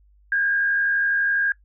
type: tone with frequency modulation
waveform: sine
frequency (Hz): 1619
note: G#6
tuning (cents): -45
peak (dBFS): -18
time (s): 0.32-1.52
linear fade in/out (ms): 2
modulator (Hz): 72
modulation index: 0.55
effects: noise-tail reverb RT60 0.1 s tail -21 dB re dry + added 50 Hz sine -53 dBFS peak until 1.64 s